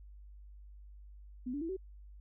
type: tone with pitch steps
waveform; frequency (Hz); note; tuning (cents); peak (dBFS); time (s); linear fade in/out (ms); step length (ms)
sine; 250 / 287.2 / 329.9 / 378.9; B3 / D4 / E4 / F#4; +21 / -39 / +1 / +41; -35; 1.46-1.768; 10; 77
effects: added 50 Hz sine -50 dBFS peak until 2.2 s